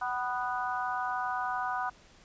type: harmonic tone with a mistuned harmonic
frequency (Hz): 246.9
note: B3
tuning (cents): 0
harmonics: 3 / 4 / 5 / 6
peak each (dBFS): -34 / -35 / -36 / -37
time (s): 0.01-1.9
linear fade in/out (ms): 10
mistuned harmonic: 3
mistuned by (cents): +24
effects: pink hiss -58 dBFS RMS until 2.24 s + resampled to 16000 Hz